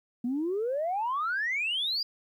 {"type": "exponential sweep", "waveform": "sine", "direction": "up", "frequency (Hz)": [233.1, 4918], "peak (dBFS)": -26, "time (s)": [0.24, 2.03], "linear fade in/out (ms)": 5, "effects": ["tanh soft clip ceiling -23 dBFS", "11-bit"]}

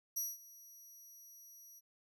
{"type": "tone with ADSR envelope", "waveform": "20% pulse", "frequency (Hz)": 5800, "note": "F#8", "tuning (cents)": -35, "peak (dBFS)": -29, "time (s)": [0.16, 1.81], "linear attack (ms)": 12, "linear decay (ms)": 200, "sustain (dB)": -21, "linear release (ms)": 30, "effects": []}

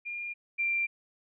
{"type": "tone pair in turn", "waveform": "sine", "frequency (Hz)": [2408, 2369], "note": ["D7", "D7"], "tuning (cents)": [43, 14], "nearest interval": "unison", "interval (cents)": 29, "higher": "first", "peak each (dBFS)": [-34, -26], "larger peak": "second", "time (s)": [[0.05, 0.34], [0.58, 0.87]], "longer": "neither", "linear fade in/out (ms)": 20, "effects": []}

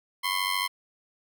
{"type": "ring-modulated tone", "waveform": "15% pulse", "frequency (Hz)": 1046.5, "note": "C6", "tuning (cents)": 0, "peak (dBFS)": -16, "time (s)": [0.23, 0.68], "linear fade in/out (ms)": 20, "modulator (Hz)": 46.8, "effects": []}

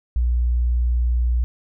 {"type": "tone", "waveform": "sine", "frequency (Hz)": 60.2, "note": "B1", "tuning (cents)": -44, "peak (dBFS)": -16, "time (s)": [0.16, 1.44], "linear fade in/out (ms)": 0, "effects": []}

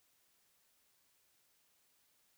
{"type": "silence", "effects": ["white hiss -74 dBFS RMS until 2.37 s"]}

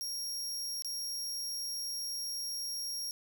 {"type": "tone with dropouts", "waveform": "sawtooth", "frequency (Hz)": 5588, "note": "F8", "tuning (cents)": 0, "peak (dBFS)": -33, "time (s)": [0.01, 3.11], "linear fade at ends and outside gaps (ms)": 0, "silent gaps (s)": [0.822, 0.847], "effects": []}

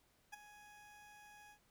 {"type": "tone with ADSR envelope", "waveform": "20% pulse", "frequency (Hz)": 834, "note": "G#5", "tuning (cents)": 7, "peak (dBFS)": -40, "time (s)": [0.32, 1.59], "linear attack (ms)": 17, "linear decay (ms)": 14, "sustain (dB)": -13, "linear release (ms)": 85, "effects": ["pink hiss -74 dBFS RMS until 1.7 s"]}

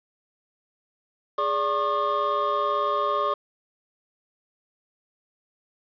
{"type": "tone cluster", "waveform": "triangle", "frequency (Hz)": [416.1, 581, 1088, 1206], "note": ["G#4", "D5", "C#6", "D6"], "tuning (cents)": [3, -19, -33, 46], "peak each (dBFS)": [-29, -26, -24, -25], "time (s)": [1.38, 3.34], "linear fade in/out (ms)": 5, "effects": ["resampled to 11025 Hz", "8-bit"]}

